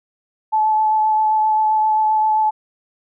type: tone with vibrato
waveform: sine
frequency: 865 Hz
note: A5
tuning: 30 cents flat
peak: -13 dBFS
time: 0.52-2.51 s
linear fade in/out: 20 ms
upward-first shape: sine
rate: 7.6 Hz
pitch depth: 13 cents each way
effects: none